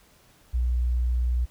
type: tone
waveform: sine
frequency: 60.9 Hz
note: B1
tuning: 24 cents flat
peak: -21 dBFS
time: 0.53-1.46 s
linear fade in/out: 20 ms
effects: pink hiss -58 dBFS RMS until 1.5 s